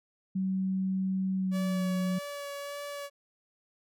sine tone with pitch glide, 189.5 to 181.99 Hz, F#3 to F#3, +42 to -28 cents, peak -27 dBFS, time 0.35-2.19 s, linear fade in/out 10 ms, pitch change -70 cents, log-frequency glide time 1.36-1.81 s
sawtooth tone with vibrato, 571 Hz, D5, 49 cents flat, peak -33 dBFS, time 1.51-3.1 s, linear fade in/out 50 ms, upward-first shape sine, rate 1.7 Hz, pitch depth 14 cents each way
effects none

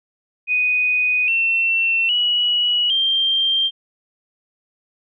sine tone with pitch steps, 2489 / 2699 / 2926 / 3172 Hz, D#7 / E7 / F#7 / G7, 0 / +40 / -20 / +20 cents, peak -15 dBFS, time 0.47-3.71 s, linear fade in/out 50 ms, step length 810 ms, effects none

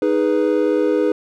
triangle chord, G# minor, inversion second, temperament equal, 311.1 / 415.3 / 493.9 Hz, D#4 / G#4 / B4, 0 / 0 / 0 cents, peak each -17 dBFS, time 0.02-1.12 s, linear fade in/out 2 ms, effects none

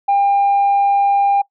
sine tone, 800 Hz, G5, 35 cents sharp, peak -9 dBFS, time 0.08-1.42 s, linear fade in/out 10 ms, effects noise-tail reverb RT60 0.1 s tail -22 dB re dry + tanh soft clip ceiling -9 dBFS

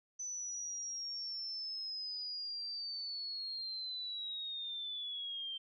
sine linear sweep, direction down, 6030 to 3136 Hz, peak -39 dBFS, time 0.19-5.58 s, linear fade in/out 10 ms, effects none

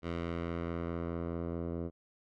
10% pulse tone with low-pass filter sweep, 84.7 Hz, E2, 48 cents sharp, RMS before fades -37 dBFS, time 0.02-1.91 s, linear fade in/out 50 ms, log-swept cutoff 3200 to 580 Hz, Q 0.79, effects none

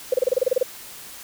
sine tone bursts, 510 Hz, C5, 44 cents flat, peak -14 dBFS, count 11, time 0.12-0.63 s, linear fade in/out 5 ms, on 20 ms, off 29 ms, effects white hiss -40 dBFS RMS until 1.23 s

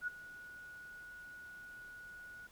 sine tone with ADSR envelope, 1461 Hz, F#6, 22 cents flat, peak -33 dBFS, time 0.01-2.47 s, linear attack 64 ms, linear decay 13 ms, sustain -16 dB, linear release 5 ms, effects pink hiss -64 dBFS RMS until 2.51 s

